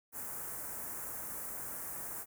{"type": "band-stop noise", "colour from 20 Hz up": "white", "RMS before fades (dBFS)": -42, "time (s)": [0.12, 2.26], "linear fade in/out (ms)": 50, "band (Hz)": [1700, 7800], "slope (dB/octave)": 24, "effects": []}